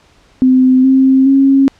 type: tone with pitch steps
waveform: sine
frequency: 257.7 / 264.8 / 272.1 Hz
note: C4 / C4 / C#4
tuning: -26 / +21 / -32 cents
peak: -5 dBFS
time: 0.42-1.68 s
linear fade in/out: 0 ms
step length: 420 ms
effects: pink hiss -49 dBFS RMS until 1.79 s + low-pass 6000 Hz 12 dB/octave